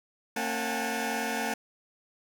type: tone cluster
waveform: 20% pulse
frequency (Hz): 227.9 / 271.3 / 733 / 811 / 881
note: A#3 / C#4 / F#5 / G#5 / A5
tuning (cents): -39 / -37 / -16 / -41 / +2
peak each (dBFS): -29 / -33 / -30 / -33 / -31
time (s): 0.36-1.54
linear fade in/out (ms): 5
effects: none